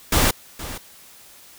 pink noise with echo, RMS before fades -17 dBFS, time 0.12-0.31 s, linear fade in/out 5 ms, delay 470 ms, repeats 1, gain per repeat -15 dB, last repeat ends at 0.78 s, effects white hiss -47 dBFS RMS until 1.58 s

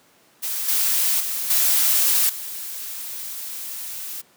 blue noise with level steps, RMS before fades -26 / -20 / -26 / -18 / -32 dBFS, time 0.42-4.22 s, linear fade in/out 20 ms, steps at 0.68 / 1.2 / 1.5 / 2.29 s, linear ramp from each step 5 ms, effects pink hiss -56 dBFS RMS until 4.36 s + high-pass 200 Hz 12 dB/octave

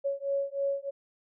sine beating tone pair, 554.4 / 557.6 Hz, C#5 / C#5, 0 / +10 cents, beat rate 3.2 Hz, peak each -31 dBFS, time 0.04-0.91 s, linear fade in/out 20 ms, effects none

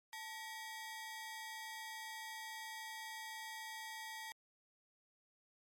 sawtooth ring-modulated tone, 1396.9 Hz, F6, in tune, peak -39 dBFS, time 0.13-4.32 s, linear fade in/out 0 ms, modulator 512 Hz, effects MP3 64 kbps

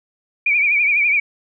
sine tone with vibrato, 2349 Hz, D7, in tune, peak -13 dBFS, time 0.46-1.2 s, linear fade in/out 5 ms, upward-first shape triangle, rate 12 Hz, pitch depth 96 cents each way, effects none

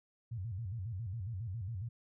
sine tone with vibrato, 103.83 Hz, G#2, in tune, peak -37 dBFS, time 0.31-1.89 s, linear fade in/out 10 ms, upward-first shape square, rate 7.3 Hz, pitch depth 200 cents each way, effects none

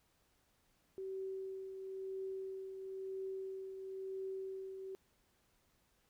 sine tone with tremolo, 382.8 Hz, G4, 41 cents flat, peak -39 dBFS, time 0.98-4.95 s, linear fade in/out 0 ms, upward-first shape triangle, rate 0.99 Hz, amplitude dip 50%, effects pink hiss -75 dBFS RMS until 6.09 s

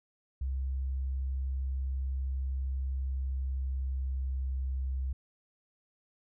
sine tone with pitch glide, 66.2 to 65.7 Hz, C2 to C2, +21 to +8 cents, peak -30 dBFS, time 0.41-5.13 s, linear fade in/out 5 ms, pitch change -13 cents, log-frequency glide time 2.95-4.47 s, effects none

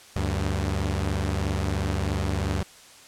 sawtooth tone pair together, 73.8 / 96.77 Hz, D2 / G2, +9 / -22 cents, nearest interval perfect fourth, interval 469 cents, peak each -23 dBFS, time 0.16-2.63 s, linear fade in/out 0 ms, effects white hiss -49 dBFS RMS until 3.07 s + low-pass 9000 Hz 12 dB/octave

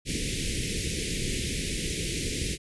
pink band-stop noise, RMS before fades -30 dBFS, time 0.05-2.58 s, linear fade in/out 50 ms, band 470 to 2000 Hz, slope 48 dB/octave, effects resampled to 24000 Hz

